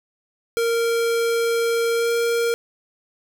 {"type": "tone with pitch glide", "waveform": "square", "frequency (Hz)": [463.5, 467], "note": ["A#4", "A#4"], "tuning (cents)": [-10, 3], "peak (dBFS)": -19, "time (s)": [0.57, 2.54], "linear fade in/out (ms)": 0, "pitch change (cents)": 13, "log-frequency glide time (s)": [1.94, 2.11], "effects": []}